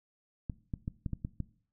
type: clicks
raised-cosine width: 5 ms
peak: -22 dBFS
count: 7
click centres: 0.498 / 0.738 / 0.879 / 1.062 / 1.133 / 1.249 / 1.403 s
effects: noise-tail reverb RT60 0.5 s tail -19 dB re dry